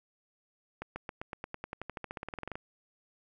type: accelerating click train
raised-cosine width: 0.5 ms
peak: -23 dBFS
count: 23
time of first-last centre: 0.82-2.555 s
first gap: 140 ms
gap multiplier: 0.94
effects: none